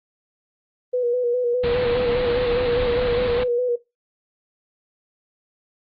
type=tone with vibrato; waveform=sine; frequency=488.3 Hz; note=B4; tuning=20 cents flat; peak=-18 dBFS; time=0.93-3.76 s; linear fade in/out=10 ms; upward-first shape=square; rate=4.9 Hz; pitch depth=34 cents each way
type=low-pass noise; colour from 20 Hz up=pink; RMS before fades=-28 dBFS; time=1.63-3.44 s; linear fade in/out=10 ms; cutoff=4300 Hz; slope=96 dB/octave
effects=noise-tail reverb RT60 0.2 s tail -17 dB re dry + Opus 24 kbps